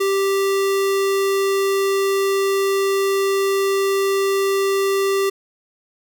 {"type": "tone", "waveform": "square", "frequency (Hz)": 391.9, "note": "G4", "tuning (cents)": 0, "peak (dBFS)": -17, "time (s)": [0, 5.3], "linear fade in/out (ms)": 10, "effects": []}